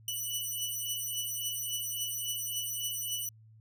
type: beating tone pair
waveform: 10% pulse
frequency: 2960 / 2963.6 Hz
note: F#7 / F#7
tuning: 0 / +2 cents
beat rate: 3.6 Hz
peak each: -28 dBFS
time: 0.08-3.29 s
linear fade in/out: 2 ms
effects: added 110 Hz sine -54 dBFS peak until 3.6 s